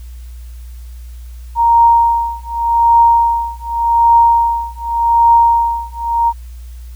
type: tone with tremolo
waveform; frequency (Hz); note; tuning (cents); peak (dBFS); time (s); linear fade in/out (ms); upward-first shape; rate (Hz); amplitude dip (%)
sine; 932.3; A#5; 0; -4; 1.55-6.33; 50; triangle; 0.86; 100
effects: added 60 Hz sine -28 dBFS peak until 6.95 s + white hiss -49 dBFS RMS until 6.95 s